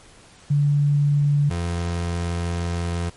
sine / 30% pulse tone pair in turn, 144.6 / 85.98 Hz, D3 / F2, -27 / -27 cents, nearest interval major sixth, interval 900 cents, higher first, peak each -15 / -20 dBFS, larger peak first, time 0.5-1.5 / 1.5-3.1 s, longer second, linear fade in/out 10 ms, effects pink hiss -49 dBFS RMS until 3.16 s + MP3 48 kbps

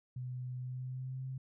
sine tone with pitch glide, 126 to 131.27 Hz, B2 to C3, +35 to +6 cents, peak -38 dBFS, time 0.16-1.38 s, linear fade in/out 5 ms, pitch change +71 cents, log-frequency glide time 0.58-1.26 s, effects none

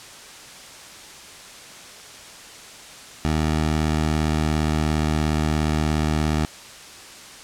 15% pulse tone with pitch glide, 77.78 to 76.98 Hz, D#2 to D#2, 0 to -18 cents, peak -13 dBFS, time 3.25-6.45 s, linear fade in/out 0 ms, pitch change -18 cents, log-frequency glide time 3.43-5.19 s, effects white hiss -41 dBFS RMS until 7.43 s + low-pass 8000 Hz 12 dB/octave

